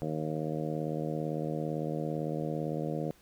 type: harmonic tone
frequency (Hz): 77.8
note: D#2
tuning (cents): 0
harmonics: 2 / 3 / 4 / 5 / 6 / 7 / 8 / 9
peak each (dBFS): -35 / -40 / -38 / -43 / -39 / -39 / -47 / -44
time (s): 0.02-3.11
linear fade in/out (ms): 0
effects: pink hiss -62 dBFS RMS until 3.21 s